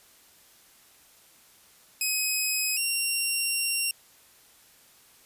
10% pulse tone pair in turn, 2532 / 2756 Hz, D#7 / F7, +30 / -24 cents, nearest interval minor second, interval 146 cents, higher second, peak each -16 dBFS, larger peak neither, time 2.01-2.77 / 2.77-3.91 s, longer second, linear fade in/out 2 ms, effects white hiss -57 dBFS RMS until 5.25 s + resampled to 32000 Hz

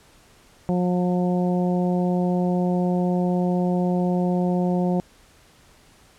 harmonic tone, 179.2 Hz, F3, 45 cents sharp, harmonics 1 / 2 / 3 / 4 / 5, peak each -20 / -27 / -29 / -31 / -37 dBFS, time 0.69-5 s, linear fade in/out 0 ms, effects pink hiss -54 dBFS RMS until 6.18 s + low-pass 11000 Hz 12 dB/octave

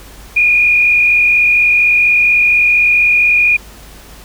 sine tone with frequency modulation, 2439 Hz, D#7, 35 cents flat, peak -7 dBFS, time 0.36-3.57 s, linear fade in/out 10 ms, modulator 44.2 Hz, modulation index 1, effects added 50 Hz sine -36 dBFS peak until 4.24 s + pink hiss -38 dBFS RMS until 4.24 s

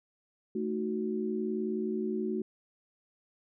sine chord, D# diminished, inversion second, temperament equal, 220 / 311.1 / 370 Hz, A3 / D#4 / F#4, 0 / 0 / 0 cents, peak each -33 / -38 / -33 dBFS, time 0.55-2.42 s, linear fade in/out 5 ms, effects none

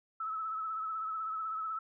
sine tone with vibrato, 1300 Hz, E6, 24 cents flat, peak -34 dBFS, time 0.2-1.79 s, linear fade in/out 5 ms, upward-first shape sine, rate 16 Hz, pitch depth 37 cents each way, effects none

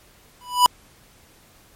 square tone with exponential growth, 987.8 Hz, B5, in tune, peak -8 dBFS, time 0.41-0.66 s, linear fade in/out 0 ms, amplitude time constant 54 ms, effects pink hiss -53 dBFS RMS until 1.75 s + MP3 64 kbps

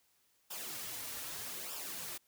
white noise with flanger, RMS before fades -43 dBFS, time 0.5-2.18 s, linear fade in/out 10 ms, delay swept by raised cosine 0.47 to 5.57 ms, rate 0.81 Hz, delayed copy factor -0.65, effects white hiss -73 dBFS RMS until 2.27 s

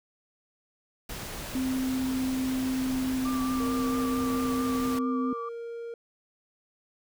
pink noise, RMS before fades -38 dBFS, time 1.09-4.99 s, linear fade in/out 5 ms
sine tone with pitch glide, 260 to 257.2 Hz, C4 to C4, -11 to -30 cents, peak -26 dBFS, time 1.55-5.33 s, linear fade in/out 2 ms, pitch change -19 cents, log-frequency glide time 2.67-5.02 s
sine tone with vibrato, 1174.7 Hz, D6, in tune, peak -34 dBFS, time 3.25-5.49 s, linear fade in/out 5 ms, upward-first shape triangle, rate 4.5 Hz, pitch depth 36 cents each way
triangle tone, 466.4 Hz, A#4, 1 cent sharp, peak -33 dBFS, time 3.6-5.94 s, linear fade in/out 2 ms
effects none

